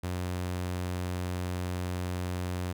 sawtooth tone, 90 Hz, F#2, 47 cents flat, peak -27 dBFS, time 0.03-2.73 s, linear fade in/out 10 ms, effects none

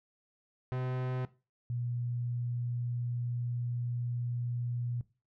45% pulse / sine tone pair in turn, 127.7 / 120.85 Hz, C3 / B2, -42 / -37 cents, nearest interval minor second, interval 95 cents, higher first, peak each -32 / -32 dBFS, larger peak neither, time 0.72-1.25 / 1.7-5.01 s, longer second, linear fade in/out 0 ms, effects noise-tail reverb RT60 0.3 s tail -18 dB re dry + low-pass 2000 Hz 12 dB/octave

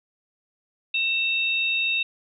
sine tone pair together, 2672 / 3727 Hz, E7 / A#7, +23 / -1 cents, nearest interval tritone, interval 576 cents, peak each -22 / -27 dBFS, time 0.94-2.03 s, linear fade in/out 5 ms, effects none

